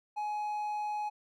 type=tone with hard clipping; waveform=triangle; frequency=840 Hz; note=G#5; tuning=19 cents sharp; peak=-33 dBFS; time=0.16-1.1 s; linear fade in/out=20 ms; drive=6 dB; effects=none